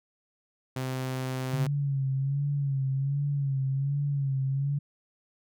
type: tone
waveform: sawtooth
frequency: 129.8 Hz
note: C3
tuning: 13 cents flat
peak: -26 dBFS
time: 0.76-1.67 s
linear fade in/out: 5 ms
type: tone with vibrato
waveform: sine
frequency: 138.59 Hz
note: C#3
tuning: in tune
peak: -25 dBFS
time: 1.53-4.79 s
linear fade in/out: 10 ms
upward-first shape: sine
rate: 1.3 Hz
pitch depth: 61 cents each way
effects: none